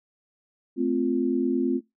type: chord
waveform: sine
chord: F major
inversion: first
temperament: equal with one note detuned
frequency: 220 / 260 / 349.2 Hz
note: A3 / C4 / F4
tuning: 0 / -11 / 0 cents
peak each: -29 / -24 / -26 dBFS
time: 0.76-1.81 s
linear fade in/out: 50 ms
effects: noise-tail reverb RT60 0.2 s tail -23 dB re dry